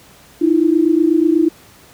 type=tone pair together; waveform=sine; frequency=310.2 / 338.4 Hz; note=D#4 / E4; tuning=-5 / +45 cents; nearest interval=major second; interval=150 cents; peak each=-13 dBFS; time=0.41-1.49 s; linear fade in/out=10 ms; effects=pink hiss -45 dBFS RMS until 1.93 s + high-pass 60 Hz 12 dB/octave